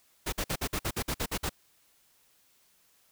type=noise bursts; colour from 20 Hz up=pink; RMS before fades=-31 dBFS; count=11; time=0.26-1.495 s; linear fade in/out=10 ms; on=65 ms; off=52 ms; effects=white hiss -66 dBFS RMS until 3.11 s